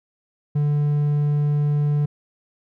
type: tone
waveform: triangle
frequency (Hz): 146.83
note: D3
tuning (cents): 0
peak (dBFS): -15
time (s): 0.55-2.06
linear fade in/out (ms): 10
effects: none